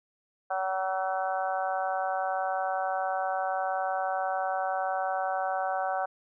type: harmonic tone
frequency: 189.2 Hz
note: F#3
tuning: 39 cents sharp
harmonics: 3 / 4 / 5 / 6 / 7 / 8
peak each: -34 / -29 / -39 / -40 / -38 / -38 dBFS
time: 0.5-6.06 s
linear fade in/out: 10 ms
effects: none

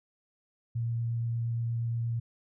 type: tone with vibrato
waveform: sine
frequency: 116.54 Hz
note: A#2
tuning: in tune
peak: -28 dBFS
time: 0.75-2.2 s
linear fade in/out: 10 ms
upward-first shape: sine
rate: 8.5 Hz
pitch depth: 8 cents each way
effects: none

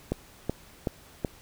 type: click train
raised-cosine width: 2 ms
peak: -13 dBFS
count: 4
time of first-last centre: 0.12-1.248 s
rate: 2.66 Hz
effects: pink hiss -53 dBFS RMS until 1.41 s

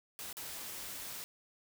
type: noise with dropouts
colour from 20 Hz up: white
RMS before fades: -44 dBFS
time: 0.19-1.24 s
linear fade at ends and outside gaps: 0 ms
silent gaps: 0.328-0.369 s
effects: none

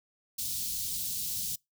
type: band-stop noise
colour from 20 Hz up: white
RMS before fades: -34 dBFS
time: 0.38-1.56 s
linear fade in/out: 10 ms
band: 200 to 3700 Hz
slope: 24 dB/octave
effects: noise-tail reverb RT60 0.2 s tail -26 dB re dry

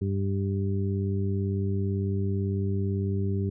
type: harmonic tone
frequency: 98 Hz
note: G2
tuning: in tune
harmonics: 1 / 2 / 3 / 4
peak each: -26 / -31 / -38 / -34 dBFS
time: 0.01-3.5 s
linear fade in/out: 10 ms
effects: none

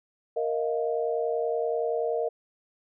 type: chord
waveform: sine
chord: Bb suspended fourth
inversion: none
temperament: equal with one note detuned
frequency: 466.2 / 628 / 698.5 Hz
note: Bb4 / Eb5 / F5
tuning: 0 / +16 / 0 cents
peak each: -27 / -30 / -33 dBFS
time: 0.36-2.29 s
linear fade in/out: 10 ms
effects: none

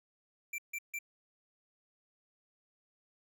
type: tone bursts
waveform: square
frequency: 2349 Hz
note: D7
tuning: in tune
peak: -37 dBFS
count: 3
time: 0.53-0.989 s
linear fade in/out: 5 ms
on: 53 ms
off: 150 ms
effects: none

